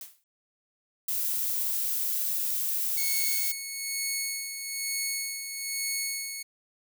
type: noise with exponential decay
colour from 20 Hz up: blue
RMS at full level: -38 dBFS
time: 0.01-0.24 s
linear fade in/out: 1 ms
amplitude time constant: 50 ms
type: noise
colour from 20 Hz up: violet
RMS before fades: -29 dBFS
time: 1.08-3.52 s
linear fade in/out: 5 ms
type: tone with tremolo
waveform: 10% pulse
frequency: 2203 Hz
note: C#7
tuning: 11 cents flat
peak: -19 dBFS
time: 2.97-6.43 s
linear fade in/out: 10 ms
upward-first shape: sine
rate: 1.1 Hz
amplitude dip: 55%
effects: none